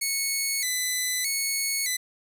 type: tone with vibrato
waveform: 10% pulse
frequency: 2102 Hz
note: C7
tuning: 7 cents sharp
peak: -16 dBFS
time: 0.01-1.97 s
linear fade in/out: 10 ms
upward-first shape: square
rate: 0.81 Hz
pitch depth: 83 cents each way
effects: none